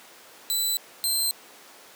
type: tone pair in turn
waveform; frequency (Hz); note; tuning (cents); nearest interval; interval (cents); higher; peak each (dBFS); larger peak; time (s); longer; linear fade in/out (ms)
15% pulse; 3993 / 4124; B7 / C8; +18 / -26; minor second; 56; second; -16; neither; 0.5-0.77 / 1.04-1.31; neither; 0
effects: pink hiss -48 dBFS RMS until 1.95 s + high-pass 400 Hz 12 dB/octave